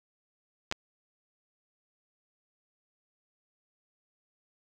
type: clicks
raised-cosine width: 0.2 ms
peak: -14 dBFS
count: 2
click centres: 0.714 / 0.724 s
effects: none